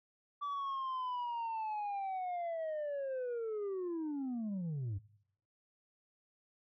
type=linear sweep; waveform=sine; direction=down; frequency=1160 to 91.2 Hz; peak=-33 dBFS; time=0.41-4.99 s; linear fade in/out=20 ms; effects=noise-tail reverb RT60 0.7 s tail -22 dB re dry + tanh soft clip ceiling -35 dBFS